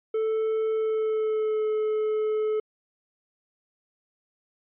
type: tone with pitch glide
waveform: triangle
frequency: 440 to 430.7 Hz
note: A4 to A4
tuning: 0 to -37 cents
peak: -21 dBFS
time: 0.14-2.6 s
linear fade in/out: 5 ms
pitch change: -37 cents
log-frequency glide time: 0.73-1.67 s
effects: resampled to 8000 Hz